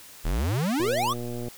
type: exponential sweep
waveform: square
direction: up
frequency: 35 to 1244.5 Hz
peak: -24 dBFS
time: 0.24-1.14 s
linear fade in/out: 20 ms
type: click train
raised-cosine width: 2 ms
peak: -22 dBFS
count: 83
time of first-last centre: 0.8-1.483 s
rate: 120 Hz
effects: white hiss -47 dBFS RMS until 1.57 s